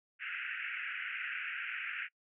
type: band-pass noise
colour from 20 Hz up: pink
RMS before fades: -40 dBFS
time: 0.19-2.09 s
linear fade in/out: 50 ms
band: 1400 to 2800 Hz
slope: 96 dB/octave
effects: noise-tail reverb RT60 0.1 s tail -25 dB re dry